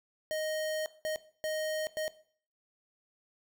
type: tone bursts at uneven times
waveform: square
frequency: 622.3 Hz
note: D#5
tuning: in tune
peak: -32 dBFS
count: 4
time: 0.31-0.86 / 1.05-1.16 / 1.44-1.87 / 1.97-2.08 s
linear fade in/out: 0 ms
effects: noise-tail reverb RT60 0.5 s tail -17 dB re dry